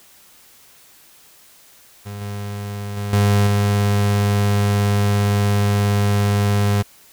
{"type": "tone with level steps", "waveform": "35% pulse", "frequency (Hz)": 101.9, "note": "G#2", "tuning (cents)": -32, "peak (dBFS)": [-27, -24, -21, -11, -13], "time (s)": [2.05, 6.83], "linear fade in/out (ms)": 20, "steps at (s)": [2.21, 2.97, 3.13, 3.47], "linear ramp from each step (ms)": 2, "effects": ["white hiss -49 dBFS RMS until 7.12 s"]}